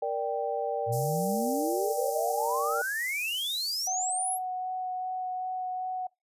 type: chord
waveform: sine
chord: G minor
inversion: first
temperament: equal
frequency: 466.2 / 587.3 / 784 Hz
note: Bb4 / D5 / G5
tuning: 0 / 0 / 0 cents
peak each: -32 dBFS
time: 0.02-2.82 s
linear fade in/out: 5 ms
type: exponential sweep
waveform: sine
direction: up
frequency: 110 to 11670 Hz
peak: -29 dBFS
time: 0.86-4.39 s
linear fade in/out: 50 ms
type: high-pass noise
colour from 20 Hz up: white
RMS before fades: -39 dBFS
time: 0.92-3.88 s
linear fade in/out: 10 ms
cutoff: 5200 Hz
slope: 48 dB/octave
type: tone with vibrato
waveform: sine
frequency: 740 Hz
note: F#5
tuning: in tune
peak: -30 dBFS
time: 3.87-6.07 s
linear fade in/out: 5 ms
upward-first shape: sine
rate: 2.6 Hz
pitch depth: 8 cents each way
effects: noise-tail reverb RT60 0.2 s tail -25 dB re dry + resampled to 32000 Hz